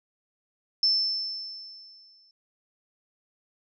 sine tone with exponential decay, 5300 Hz, E8, 9 cents sharp, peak -18 dBFS, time 0.83-2.31 s, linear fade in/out 2 ms, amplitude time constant 320 ms, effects none

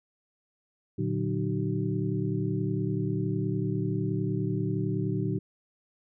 sine tone cluster, 114.8 / 145.4 / 184 / 307.2 / 381.1 Hz, A#2 / D3 / F#3 / D#4 / G4, -26 / -17 / -9 / -22 / -49 cents, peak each -31 / -32 / -32 / -34 / -35 dBFS, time 0.98-5.39 s, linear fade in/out 10 ms, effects none

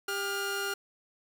sawtooth tone pair together, 397.1 / 1415 Hz, G4 / F6, +22 / +22 cents, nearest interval octave + minor seventh, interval 2200 cents, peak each -31 / -29 dBFS, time 0.08-0.74 s, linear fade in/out 5 ms, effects none

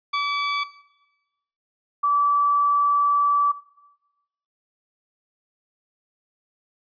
sawtooth / sine tone pair in turn, 1149 / 1155.1 Hz, D6 / D6, -38 / -29 cents, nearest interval unison, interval 9 cents, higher second, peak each -17 dBFS, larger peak neither, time 0.13-0.64 / 2.03-3.52 s, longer second, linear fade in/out 10 ms, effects noise-tail reverb RT60 1.0 s tail -17 dB re dry + resampled to 11025 Hz

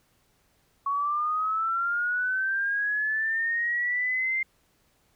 sine linear sweep, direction up, 1108.7 to 2101 Hz, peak -24 dBFS, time 0.86-4.43 s, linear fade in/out 5 ms, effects pink hiss -67 dBFS RMS until 5.15 s

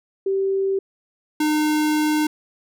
sine / square tone pair in turn, 388.2 / 304.5 Hz, G4 / D#4, -17 / -37 cents, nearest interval major third, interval 420 cents, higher first, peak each -18 dBFS, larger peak neither, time 0.26-0.79 / 1.4-2.27 s, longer second, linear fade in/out 5 ms, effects none

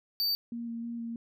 square tone, 4606 Hz, D8, 34 cents flat, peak -27 dBFS, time 0.2-0.35 s, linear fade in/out 0 ms
sine tone with vibrato, 233.1 Hz, A#3, in tune, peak -34 dBFS, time 0.52-1.16 s, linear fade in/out 2 ms, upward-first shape square, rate 3.2 Hz, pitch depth 12 cents each way
effects none

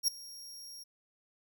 sawtooth tone with ADSR envelope, 5588 Hz, F8, in tune, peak -21 dBFS, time 0.03-0.84 s, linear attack 49 ms, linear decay 5 ms, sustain -22 dB, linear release 15 ms, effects none

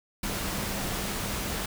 sine tone in noise, 198.4 Hz, G3, 21 cents sharp, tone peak -40 dBFS, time 0.23-1.66 s, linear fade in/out 5 ms, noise pink, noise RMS -32 dBFS, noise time 0.23-1.66 s, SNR -11 dB, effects none

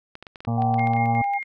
clicks, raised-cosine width 0.3 ms, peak -23 dBFS, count 11, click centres 0.154 / 0.226 / 0.268 / 0.358 / 0.405 / 0.45 / 0.621 / 0.742 / 0.794 / 0.872 / 0.935 s
harmonic tone, 116.3 Hz, A#2, 4 cents flat, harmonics 1 / 2 / 4 / 5 / 6 / 7 / 8 / 9 / 10, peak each -23 / -26 / -38 / -40 / -34 / -35 / -43 / -47 / -42 dBFS, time 0.47-1.22 s, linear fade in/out 5 ms
sine tone with pitch glide, 768 to 802.5 Hz, G5 to G5, -36 to +40 cents, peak -21 dBFS, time 0.57-1.39 s, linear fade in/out 20 ms, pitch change +76 cents, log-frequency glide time 0.71-1.03 s
sine tone with tremolo, 2130 Hz, C7, 30 cents sharp, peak -28 dBFS, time 0.78-1.44 s, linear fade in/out 10 ms, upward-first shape square, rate 5.4 Hz, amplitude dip 65%
effects none

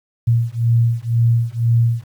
sine beating tone pair, 115.8 / 117.8 Hz, A#2 / A#2, -11 / +19 cents, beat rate 2 Hz, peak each -16 dBFS, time 0.27-2.04 s, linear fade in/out 10 ms, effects 8-bit

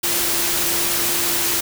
sine tone in noise, 344 Hz, F4, 26 cents flat, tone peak -31 dBFS, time 0.03-1.61 s, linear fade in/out 10 ms, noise white, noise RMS -20 dBFS, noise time 0.03-1.61 s, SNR -14 dB, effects none

